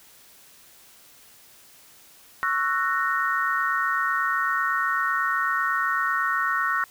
sine chord, F# dominant seventh, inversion second, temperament just, 1110 / 1332 / 1480 / 1850 Hz, C#6 / E6 / F#6 / A#6, +2 / +18 / 0 / -14 cents, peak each -27 dBFS, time 2.43-6.84 s, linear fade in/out 0 ms, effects white hiss -52 dBFS RMS until 6.9 s

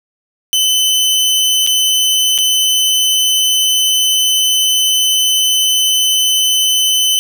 sawtooth tone with dropouts, 3036 Hz, F#7, 44 cents sharp, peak -7 dBFS, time 0.53-7.19 s, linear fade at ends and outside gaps 0 ms, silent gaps 1.665-1.673 / 2.379-2.386 s, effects none

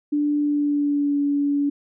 sine tone with pitch glide, 293.7 to 285.8 Hz, D4 to D4, 0 to -47 cents, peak -18 dBFS, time 0.12-1.7 s, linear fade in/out 10 ms, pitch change -47 cents, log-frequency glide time 0.38-1.2 s, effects none

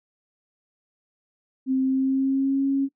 sine tone with pitch glide, 262.8 to 273.8 Hz, C4 to C#4, +8 to -21 cents, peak -19 dBFS, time 1.66-2.89 s, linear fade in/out 50 ms, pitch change +71 cents, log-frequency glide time 1.81-2.66 s, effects noise-tail reverb RT60 0.1 s tail -19 dB re dry

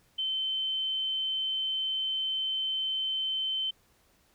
sine tone, 3081 Hz, G7, 31 cents flat, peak -28 dBFS, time 0.18-3.71 s, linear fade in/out 10 ms, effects pink hiss -66 dBFS RMS until 4.34 s

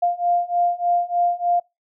sine beating tone pair, 698.5 / 701.8 Hz, F5 / F5, 0 / +8 cents, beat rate 3.3 Hz, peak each -21 / -20 dBFS, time 0.02-1.6 s, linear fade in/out 10 ms, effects noise-tail reverb RT60 0.2 s tail -24 dB re dry

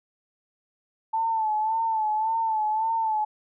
sine tone with vibrato, 880 Hz, A5, in tune, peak -22 dBFS, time 1.13-3.25 s, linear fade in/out 10 ms, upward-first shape sine, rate 1.8 Hz, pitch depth 55 cents each way, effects none

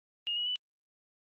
sine tone with pitch steps, 2849 / 2912 / 2977 Hz, F7 / F#7 / F#7, +34 / -28 / +10 cents, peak -30 dBFS, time 0.27-0.558 s, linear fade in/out 0 ms, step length 96 ms, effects Opus 24 kbps

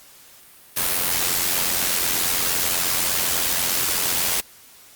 white noise with amplitude modulation, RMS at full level -19 dBFS, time 0.76-4.41 s, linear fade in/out 10 ms, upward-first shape sine, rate 88.3 Hz, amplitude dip 60%, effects white hiss -48 dBFS RMS until 4.95 s + Opus 48 kbps

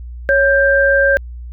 sine tone pair together, 554.4 / 1581.7 Hz, C#5 / G6, 0 / +15 cents, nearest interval octave + tritone, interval 1815 cents, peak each -12 dBFS, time 0.29-1.17 s, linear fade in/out 0 ms, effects added 60 Hz sine -27 dBFS peak until 1.52 s

